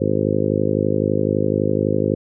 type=harmonic tone; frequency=51.91 Hz; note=G#1; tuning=in tune; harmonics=2 / 3 / 4 / 5 / 6 / 7 / 8 / 9 / 10; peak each=-25 / -25 / -25 / -25 / -25 / -25 / -25 / -25 / -25 dBFS; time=0-2.15 s; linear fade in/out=10 ms; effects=none